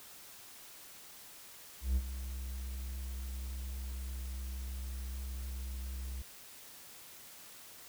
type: tone with ADSR envelope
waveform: triangle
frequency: 64.4 Hz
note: C2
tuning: 27 cents flat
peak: -24 dBFS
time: 1.81-6.22 s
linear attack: 150 ms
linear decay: 50 ms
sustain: -12 dB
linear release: 5 ms
effects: white hiss -53 dBFS RMS until 7.88 s